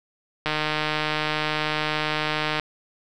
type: click train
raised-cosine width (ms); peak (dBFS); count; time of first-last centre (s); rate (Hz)
0.3; -8; 328; 0.46-2.597; 153
effects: none